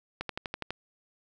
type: click train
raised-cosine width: 0.3 ms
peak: -17 dBFS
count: 7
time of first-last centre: 0.21-0.706 s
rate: 12.1 Hz
effects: none